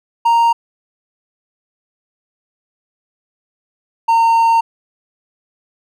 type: tone pair in turn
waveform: triangle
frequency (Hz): 930 / 915.6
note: A#5 / A#5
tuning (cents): -4 / -31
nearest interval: unison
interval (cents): 27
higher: first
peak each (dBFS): -7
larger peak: neither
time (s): 0.25-0.53 / 4.08-4.61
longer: second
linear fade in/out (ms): 10
effects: none